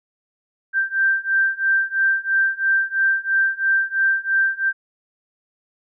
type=beating tone pair; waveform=sine; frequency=1569 / 1572 Hz; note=G6 / G6; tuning=+1 / +4 cents; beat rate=3 Hz; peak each=-20 / -19 dBFS; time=0.73-4.73 s; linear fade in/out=50 ms; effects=none